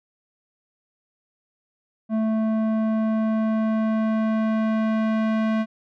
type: tone with low-pass filter sweep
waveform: square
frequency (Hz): 220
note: A3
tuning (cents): 0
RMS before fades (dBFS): -22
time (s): 2.09-5.66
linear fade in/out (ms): 50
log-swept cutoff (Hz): 780 to 2200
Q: 0.72
effects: none